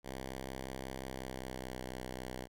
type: tone with pitch glide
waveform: 5% pulse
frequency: 65.6 to 63.62 Hz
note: C2 to C2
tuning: +5 to -48 cents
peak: -30 dBFS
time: 0.03-2.48 s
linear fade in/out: 50 ms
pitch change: -53 cents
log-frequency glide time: 1.03-1.82 s
effects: none